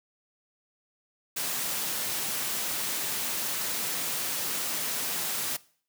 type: high-pass noise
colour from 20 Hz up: white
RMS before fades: -31 dBFS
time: 1.36-5.57 s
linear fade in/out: 10 ms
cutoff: 110 Hz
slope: 96 dB/octave
effects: noise-tail reverb RT60 0.5 s tail -21 dB re dry